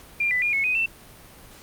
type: tone with pitch steps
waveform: sine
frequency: 2392 / 1993 / 2422 / 2193 / 2502 / 2677 Hz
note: D7 / B6 / D#7 / C#7 / D#7 / E7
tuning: +31 / +15 / -47 / -19 / +9 / +26 cents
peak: -20 dBFS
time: 0.2-0.86 s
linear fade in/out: 5 ms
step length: 110 ms
effects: pink hiss -47 dBFS RMS until 1.62 s + Opus 48 kbps

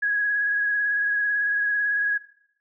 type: tone with vibrato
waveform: sine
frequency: 1664 Hz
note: G#6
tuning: 3 cents sharp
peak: -20 dBFS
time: 0.02-2.18 s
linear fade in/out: 10 ms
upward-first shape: triangle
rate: 18 Hz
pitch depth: 30 cents each way
effects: noise-tail reverb RT60 0.7 s tail -19 dB re dry

